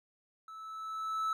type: tone with level ramp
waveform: triangle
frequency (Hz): 1308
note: E6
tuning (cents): -14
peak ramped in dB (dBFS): -44 to -27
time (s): 0.48-1.33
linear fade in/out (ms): 2
effects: none